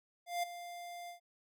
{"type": "tone with ADSR envelope", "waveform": "square", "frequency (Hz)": 698.5, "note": "F5", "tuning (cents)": 0, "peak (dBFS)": -32, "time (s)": [0.26, 1.2], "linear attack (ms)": 170, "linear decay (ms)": 11, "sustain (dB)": -13, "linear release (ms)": 110, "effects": []}